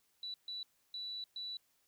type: tone bursts at uneven times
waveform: sine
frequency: 3951 Hz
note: B7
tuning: in tune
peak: -40 dBFS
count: 4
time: 0.23-0.34 / 0.48-0.63 / 0.94-1.24 / 1.36-1.57 s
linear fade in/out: 2 ms
effects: white hiss -75 dBFS RMS until 1.87 s